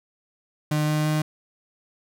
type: tone with pitch steps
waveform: 35% pulse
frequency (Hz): 151.5 / 152.55 / 153.61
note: D#3 / D#3 / D#3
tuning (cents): -46 / -34 / -22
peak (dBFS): -19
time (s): 0.71-1.22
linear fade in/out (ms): 5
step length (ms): 170
effects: none